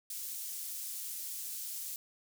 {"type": "high-pass noise", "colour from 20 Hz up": "pink", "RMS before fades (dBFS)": -41, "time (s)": [0.1, 1.96], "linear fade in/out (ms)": 2, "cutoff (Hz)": 8200, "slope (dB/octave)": 12, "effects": []}